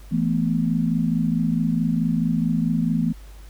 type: tone cluster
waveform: sine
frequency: 166.7 / 221.2 / 245.8 Hz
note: E3 / A3 / B3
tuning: +20 / +9 / -8 cents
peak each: -22 / -23 / -24 dBFS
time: 0.11-3.13 s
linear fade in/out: 20 ms
effects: added 50 Hz sine -39 dBFS peak until 3.49 s + pink hiss -52 dBFS RMS until 3.49 s